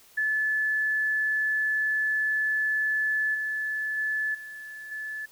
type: tone with level steps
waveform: sine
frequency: 1731 Hz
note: A6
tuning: 29 cents flat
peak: -23 / -27 / -25 / -38 / -32 dBFS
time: 0.17-5.26 s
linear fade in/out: 10 ms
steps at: 3.34 / 3.97 / 4.34 / 4.91 s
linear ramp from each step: 10 ms
effects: white hiss -56 dBFS RMS until 5.31 s